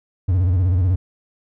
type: tone with vibrato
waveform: triangle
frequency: 90.6 Hz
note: F#2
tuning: 36 cents flat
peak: -12 dBFS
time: 0.28-0.96 s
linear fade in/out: 10 ms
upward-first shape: square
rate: 16 Hz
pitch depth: 92 cents each way
effects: none